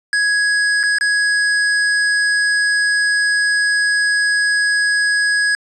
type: tone with dropouts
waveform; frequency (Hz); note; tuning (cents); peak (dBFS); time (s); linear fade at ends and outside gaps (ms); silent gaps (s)
square; 1666; G#6; +5; -14; 0.13-5.55; 1; 0.831-0.836 / 0.985-1.01
effects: resampled to 24000 Hz + 9-bit